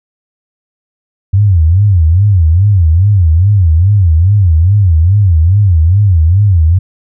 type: tone with vibrato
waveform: sine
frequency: 90.6 Hz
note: F#2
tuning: 36 cents flat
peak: -4 dBFS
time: 1.33-6.79 s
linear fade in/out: 10 ms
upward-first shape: sine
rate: 2.4 Hz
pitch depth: 250 cents each way
effects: none